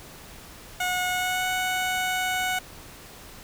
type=tone with pitch glide; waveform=15% pulse; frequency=728 to 739.4 Hz; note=F#5 to F#5; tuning=-28 to -1 cents; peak=-18 dBFS; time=0.8-2.59 s; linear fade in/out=5 ms; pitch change=+27 cents; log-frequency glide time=1.08-1.48 s; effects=pink hiss -45 dBFS RMS until 3.43 s

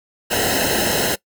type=noise with comb filter; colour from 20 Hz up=pink; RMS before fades=-19 dBFS; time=0.3-1.16 s; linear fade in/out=20 ms; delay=0.86 ms; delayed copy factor=-0.9; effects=noise-tail reverb RT60 0.1 s tail -21 dB re dry

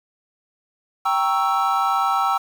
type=chord; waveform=triangle; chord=G diminished seventh; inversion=none; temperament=equal; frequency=784 / 932.3 / 1108.7 / 1318.5 Hz; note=G5 / Bb5 / Db6 / Fb6; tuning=0 / 0 / 0 / 0 cents; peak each=-20 / -24 / -24 / -19 dBFS; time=1.05-2.38 s; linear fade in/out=10 ms; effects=7-bit

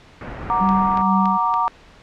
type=low-pass noise; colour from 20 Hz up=pink; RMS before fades=-32 dBFS; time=0.21-1.02 s; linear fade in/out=2 ms; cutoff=2100 Hz; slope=24 dB/octave
type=chord; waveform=sine; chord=Gb augmented; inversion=none; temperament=equal; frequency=740 / 932.3 / 1174.7 Hz; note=Gb5 / Bb5 / D6; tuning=0 / 0 / 0 cents; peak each=-25 / -19 / -20 dBFS; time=0.5-1.68 s; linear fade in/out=0 ms
type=tone with tremolo; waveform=sine; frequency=193.2 Hz; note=G3; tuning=25 cents flat; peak=-16 dBFS; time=0.6-1.38 s; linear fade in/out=20 ms; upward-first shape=sine; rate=2.2 Hz; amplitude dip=65%
type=click train; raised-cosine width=0.2 ms; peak=-15 dBFS; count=4; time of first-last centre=0.69-1.54 s; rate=3.53 Hz
effects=pink hiss -47 dBFS RMS until 2.02 s + low-pass 4000 Hz 12 dB/octave

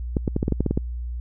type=clicks; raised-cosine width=3 ms; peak=-8 dBFS; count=10; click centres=0.168 / 0.278 / 0.364 / 0.429 / 0.481 / 0.523 / 0.606 / 0.663 / 0.71 / 0.775 s; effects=added 60 Hz sine -27 dBFS peak until 1.2 s

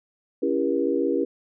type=chord; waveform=sine; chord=C# diminished seventh; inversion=none; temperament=just; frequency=277.2 / 332.6 / 399.1 / 479 Hz; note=C#4 / E4 / G4 / Bb4; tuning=0 / +16 / +31 / +47 cents; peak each=-26 dBFS; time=0.42-1.25 s; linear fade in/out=10 ms; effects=none

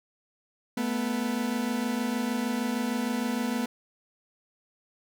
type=tone pair together; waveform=40% pulse; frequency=220 / 246.5 Hz; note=A3 / B3; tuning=0 / -3 cents; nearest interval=major second; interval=197 cents; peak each=-30 / -28 dBFS; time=0.77-3.66 s; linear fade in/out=5 ms; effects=none

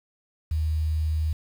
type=tone with quantisation; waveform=sine; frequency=78.2 Hz; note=D#2; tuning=9 cents sharp; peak=-22 dBFS; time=0.51-1.33 s; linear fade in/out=5 ms; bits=8; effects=none

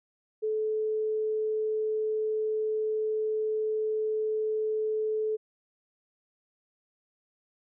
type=tone; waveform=sine; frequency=433.1 Hz; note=A4; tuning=27 cents flat; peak=-26 dBFS; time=0.42-5.37 s; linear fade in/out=20 ms; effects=none

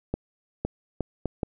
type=accelerating click train; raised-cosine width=2 ms; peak=-13 dBFS; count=5; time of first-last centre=0.14-1.432 s; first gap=510 ms; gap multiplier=0.7; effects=none

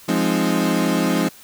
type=chord; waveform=35% pulse; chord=F minor seventh; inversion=none; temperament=equal; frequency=174.61 / 207.7 / 261.6 / 311.1 Hz; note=F3 / Ab3 / C4 / Eb4; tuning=0 / 0 / 0 / 0 cents; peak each=-21 dBFS; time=0.08-1.29 s; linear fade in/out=10 ms; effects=white hiss -45 dBFS RMS until 1.43 s

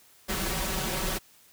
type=noise with comb filter; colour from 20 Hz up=pink; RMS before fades=-30 dBFS; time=0.28-1.19 s; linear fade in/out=20 ms; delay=5.3 ms; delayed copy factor=+0.95; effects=white hiss -58 dBFS RMS until 1.52 s

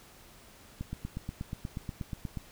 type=click train; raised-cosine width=5 ms; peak=-23 dBFS; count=14; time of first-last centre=0.81-2.373 s; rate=8.32 Hz; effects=pink hiss -55 dBFS RMS until 2.51 s

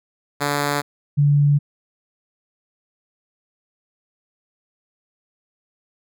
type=tone pair in turn; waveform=5% pulse / sine; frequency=144.4 / 144.4 Hz; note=D3 / D3; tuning=-29 / -29 cents; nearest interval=unison; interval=0 cents; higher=neither; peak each=-8 / -12 dBFS; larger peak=first; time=0.4-0.82 / 1.17-1.59 s; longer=neither; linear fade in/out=20 ms; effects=none

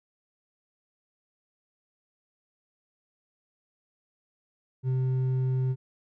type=tone with hard clipping; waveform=sine; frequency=129.4 Hz; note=C3; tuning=19 cents flat; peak=-25 dBFS; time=4.83-5.76 s; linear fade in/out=50 ms; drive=4 dB; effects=none

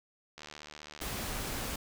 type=click train; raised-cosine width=0.2 ms; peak=-28 dBFS; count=50; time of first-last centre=0.38-1.03 s; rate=75.4 Hz
type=noise; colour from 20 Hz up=pink; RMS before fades=-37 dBFS; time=1.01-1.76 s; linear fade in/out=5 ms
effects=none

